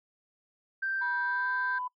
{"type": "tone", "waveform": "sine", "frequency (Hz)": 1568, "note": "G6", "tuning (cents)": 0, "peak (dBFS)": -28, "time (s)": [0.82, 1.79], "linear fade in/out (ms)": 10}
{"type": "tone with pitch glide", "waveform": "sine", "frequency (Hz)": [972, 998.7], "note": ["B5", "B5"], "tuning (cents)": [-28, 19], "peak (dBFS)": -32, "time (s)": [1.01, 1.88], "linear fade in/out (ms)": 10, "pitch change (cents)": 47, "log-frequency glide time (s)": [1.22, 1.5]}
{"effects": ["noise-tail reverb RT60 0.1 s tail -24 dB re dry", "tanh soft clip ceiling -21 dBFS"]}